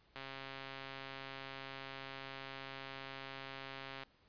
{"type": "click train", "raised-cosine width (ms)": 0.3, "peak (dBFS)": -30, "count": 524, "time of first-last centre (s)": [0.16, 4.034], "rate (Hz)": 135, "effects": ["pink hiss -70 dBFS RMS until 4.28 s", "resampled to 11025 Hz"]}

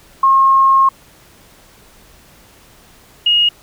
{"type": "tone pair in turn", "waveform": "sine", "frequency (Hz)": [1077, 2870], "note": ["C6", "F7"], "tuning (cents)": [50, 47], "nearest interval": "octave + perfect fourth", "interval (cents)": 1697, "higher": "second", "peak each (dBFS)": [-7, -9], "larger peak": "first", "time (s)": [[0.23, 0.89], [3.26, 3.49]], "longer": "first", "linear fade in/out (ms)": 5, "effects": ["pink hiss -46 dBFS RMS until 3.62 s"]}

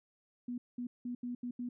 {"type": "tone bursts at uneven times", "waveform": "sine", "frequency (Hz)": 244.2, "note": "B3", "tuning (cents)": -19, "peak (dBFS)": -36, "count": 6, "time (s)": [[0.48, 0.58], [0.78, 0.87], [1.05, 1.15], [1.23, 1.35], [1.43, 1.51], [1.59, 1.69]], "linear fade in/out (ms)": 5, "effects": []}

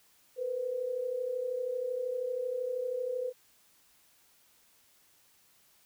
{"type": "tone pair together", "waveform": "sine", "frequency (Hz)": [473.1, 505.9], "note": ["A#4", "B4"], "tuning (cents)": [26, 42], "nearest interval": "minor second", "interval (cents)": 116, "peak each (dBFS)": [-38, -32], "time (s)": [0.36, 3.33], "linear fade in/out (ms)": 50, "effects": ["white hiss -65 dBFS RMS until 5.85 s"]}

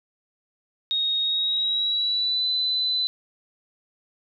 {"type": "tone with pitch glide", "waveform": "sine", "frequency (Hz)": [3742, 4011], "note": ["A#7", "B7"], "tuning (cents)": [6, 26], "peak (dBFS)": -21, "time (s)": [0.91, 3.07], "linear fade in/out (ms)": 0, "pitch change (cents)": 120, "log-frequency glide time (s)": [1.22, 2.47], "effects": []}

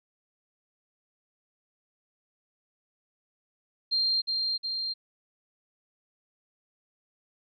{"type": "tone with echo", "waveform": "sine", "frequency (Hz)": 4186, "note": "C8", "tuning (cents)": 0, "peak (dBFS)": -23, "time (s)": [3.91, 4.22], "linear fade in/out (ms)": 20, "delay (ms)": 360, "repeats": 2, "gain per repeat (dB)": -3, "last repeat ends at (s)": 4.94, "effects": []}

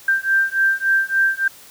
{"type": "beating tone pair", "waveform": "sine", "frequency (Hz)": [1574, 1577.5], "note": ["G6", "G6"], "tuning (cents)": [7, 10], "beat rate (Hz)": 3.5, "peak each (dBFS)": -18, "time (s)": [0.08, 1.48], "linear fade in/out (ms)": 5, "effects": ["white hiss -44 dBFS RMS until 1.7 s"]}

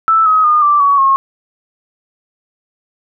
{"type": "tone with pitch steps", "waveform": "sine", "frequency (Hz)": [1319, 1268.2, 1219.3, 1172.4, 1127.2, 1083.8], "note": ["E6", "D#6", "D#6", "D6", "C#6", "C#6"], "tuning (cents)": [1, 33, -35, -3, 29, -39], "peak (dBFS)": -7, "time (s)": [0.08, 1.16], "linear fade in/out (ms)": 0, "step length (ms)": 180, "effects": []}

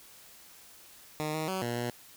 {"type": "tone with pitch steps", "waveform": "10% pulse", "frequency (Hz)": [153.3, 157, 188.8, 119.2, 120.5], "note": ["D#3", "D#3", "F#3", "A#2", "B2"], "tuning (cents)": [-25, 16, 35, 39, -42], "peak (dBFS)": -23, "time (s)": [1.2, 1.9], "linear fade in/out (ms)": 0, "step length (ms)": 140, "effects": ["white hiss -54 dBFS RMS until 2.16 s"]}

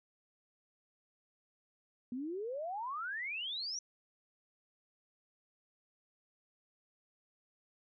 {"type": "exponential sweep", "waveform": "sine", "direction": "up", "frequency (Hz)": [236.9, 5940], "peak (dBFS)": -37, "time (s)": [2.12, 3.79], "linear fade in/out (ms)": 2, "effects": []}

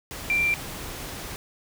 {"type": "tone in noise", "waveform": "sine", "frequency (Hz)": 2361, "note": "D7", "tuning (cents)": 9, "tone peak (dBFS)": -20, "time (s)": [0.3, 0.54], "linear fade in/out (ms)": 0, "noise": "pink", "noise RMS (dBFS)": -36, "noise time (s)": [0.11, 1.36], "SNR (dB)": 13, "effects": []}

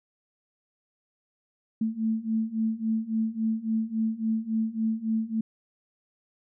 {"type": "beating tone pair", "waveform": "sine", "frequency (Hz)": [220, 223.6], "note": ["A3", "A3"], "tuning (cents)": [0, 28], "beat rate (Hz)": 3.6, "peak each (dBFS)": [-29, -27], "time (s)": [1.81, 5.41], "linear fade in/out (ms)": 5, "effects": []}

